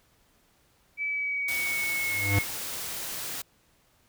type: tone with pitch glide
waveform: sine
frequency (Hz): 2300 to 2176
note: D7 to C#7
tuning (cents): -37 to -33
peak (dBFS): -27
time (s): 0.97-2.45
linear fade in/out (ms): 50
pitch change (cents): -96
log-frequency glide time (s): 1.07-2.15
type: noise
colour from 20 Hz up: white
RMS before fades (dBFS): -35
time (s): 1.48-3.42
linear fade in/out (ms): 5
type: tone with exponential growth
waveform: square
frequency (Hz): 100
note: G2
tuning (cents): +35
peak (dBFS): -20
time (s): 2-2.39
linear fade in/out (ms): 5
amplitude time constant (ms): 83
effects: pink hiss -65 dBFS RMS until 4.08 s